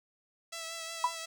5% pulse tone with vibrato, 659 Hz, E5, 1 cent flat, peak -27 dBFS, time 0.52-1.26 s, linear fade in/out 10 ms, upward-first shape triangle, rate 5.5 Hz, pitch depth 26 cents each way
sine tone with exponential decay, 987.8 Hz, B5, in tune, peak -20 dBFS, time 1.04-1.15 s, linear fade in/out 2 ms, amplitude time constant 23 ms
effects none

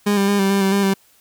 30% pulse tone with pitch steps, 204.8 / 197.9 / 202.3 / 194.6 / 198 / 193.3 / 199.5 / 194.3 Hz, G#3 / G3 / G#3 / G3 / G3 / G3 / G3 / G3, -24 / +17 / -45 / -12 / +18 / -24 / +31 / -15 cents, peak -12 dBFS, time 0.06-0.94 s, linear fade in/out 10 ms, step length 110 ms, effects white hiss -55 dBFS RMS until 1.2 s

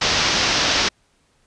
white low-pass noise, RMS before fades -19 dBFS, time 0.01-0.89 s, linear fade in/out 10 ms, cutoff 5900 Hz, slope 48 dB/octave, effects pink hiss -62 dBFS RMS until 1.46 s + resampled to 22050 Hz

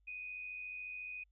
sine tone with amplitude modulation, 2489 Hz, D#7, in tune, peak -40 dBFS, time 0.07-1.24 s, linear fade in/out 10 ms, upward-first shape sine, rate 94.1 Hz, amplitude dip 50%, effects added 50 Hz sine -69 dBFS peak until 1.31 s

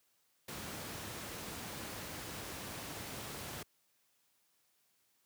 pink noise, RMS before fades -44 dBFS, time 0.48-3.63 s, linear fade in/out 5 ms, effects white hiss -75 dBFS RMS until 5.25 s + high-pass 80 Hz 12 dB/octave

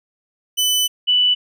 sawtooth / sine tone pair in turn, 3000 / 2974 Hz, F#7 / F#7, +23 / +8 cents, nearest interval unison, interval 15 cents, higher first, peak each -12 dBFS, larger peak neither, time 0.57-0.88 / 1.07-1.35 s, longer first, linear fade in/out 20 ms, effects none

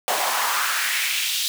pink noise with high-pass filter sweep, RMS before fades -23 dBFS, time 0.08-1.48 s, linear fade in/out 0 ms, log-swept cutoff 640 to 3800 Hz, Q 2.3, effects none

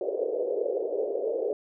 pink band-pass noise, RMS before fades -29 dBFS, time 0.01-1.53 s, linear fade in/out 2 ms, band 410 to 540 Hz, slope 48 dB/octave, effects none

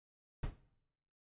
brown noise with exponential decay, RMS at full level -33 dBFS, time 0.43-0.6 s, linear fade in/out 5 ms, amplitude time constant 36 ms, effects noise-tail reverb RT60 0.9 s tail -19 dB re dry + resampled to 8000 Hz

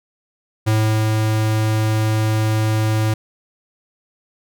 square tone with ADSR envelope, 109 Hz, A2, 16 cents flat, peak -14 dBFS, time 0.66-3.14 s, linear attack 19 ms, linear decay 370 ms, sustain -2 dB, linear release 5 ms, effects none

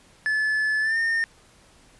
triangle tone with pitch glide, 1730 to 1822.3 Hz, A6 to A#6, -30 to -40 cents, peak -19 dBFS, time 0.26-1.24 s, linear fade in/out 0 ms, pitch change +90 cents, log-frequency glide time 0.81-0.98 s, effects pink hiss -55 dBFS RMS until 1.99 s + resampled to 24000 Hz

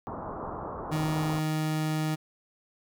white low-pass noise, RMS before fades -37 dBFS, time 0.07-1.39 s, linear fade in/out 0 ms, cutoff 1200 Hz, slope 48 dB/octave
30% pulse tone, 155.56 Hz, D#3, in tune, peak -24 dBFS, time 0.91-2.16 s, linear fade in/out 20 ms
effects none

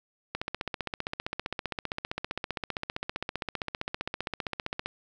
click train, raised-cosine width 0.3 ms, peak -15 dBFS, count 70, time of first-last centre 0.35-4.86 s, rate 15.3 Hz, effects none

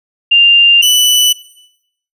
sine / sawtooth tone pair in turn, 2794 / 2978 Hz, F7 / F#7, 0 / +11 cents, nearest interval minor second, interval 111 cents, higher second, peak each -4 dBFS, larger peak neither, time 0.31-0.82 / 0.82-1.33 s, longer neither, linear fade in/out 10 ms, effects noise-tail reverb RT60 0.8 s tail -18 dB re dry + resampled to 32000 Hz

